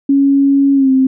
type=tone with pitch glide; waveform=sine; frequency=277.2 to 263.2 Hz; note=C#4 to C4; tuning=0 to +10 cents; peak=-7 dBFS; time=0.09-1.07 s; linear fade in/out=5 ms; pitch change=-90 cents; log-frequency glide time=0.74-0.91 s; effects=none